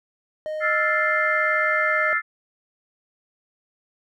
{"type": "tone", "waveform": "triangle", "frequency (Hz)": 618, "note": "D#5", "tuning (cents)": -12, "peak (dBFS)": -24, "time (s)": [0.46, 2.13], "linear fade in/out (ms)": 0}
{"type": "chord", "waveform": "sine", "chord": "F major seventh", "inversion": "third", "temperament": "equal", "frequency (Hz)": [1318.5, 1396.9, 1760, 2093], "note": ["E6", "F6", "A6", "C7"], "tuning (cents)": [0, 0, 0, 0], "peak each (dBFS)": [-26, -27, -23, -24], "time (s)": [0.6, 2.22], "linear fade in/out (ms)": 50}
{"effects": []}